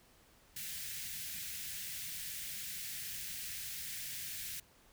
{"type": "band-stop noise", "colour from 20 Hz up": "white", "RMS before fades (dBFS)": -43, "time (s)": [0.56, 4.6], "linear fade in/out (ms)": 5, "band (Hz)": [200, 1600], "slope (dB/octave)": 48, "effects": ["pink hiss -65 dBFS RMS until 4.92 s"]}